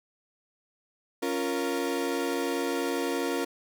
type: chord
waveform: 35% pulse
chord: Bb minor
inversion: first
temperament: equal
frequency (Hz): 277.2 / 349.2 / 466.2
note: Db4 / F4 / Bb4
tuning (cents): 0 / 0 / 0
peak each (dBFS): -30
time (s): 1.22-3.45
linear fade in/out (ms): 10
effects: none